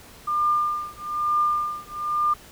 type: tone with tremolo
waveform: sine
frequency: 1200 Hz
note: D6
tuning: 37 cents sharp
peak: -17 dBFS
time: 0.27-2.34 s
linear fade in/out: 10 ms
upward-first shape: triangle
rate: 1.1 Hz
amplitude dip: 100%
effects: pink hiss -47 dBFS RMS until 2.51 s